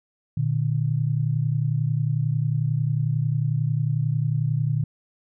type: tone pair together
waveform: sine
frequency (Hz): 118.6 / 149.72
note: A#2 / D3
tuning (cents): +30 / +34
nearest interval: major third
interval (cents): 404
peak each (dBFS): -23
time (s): 0.37-4.84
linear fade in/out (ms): 5
effects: none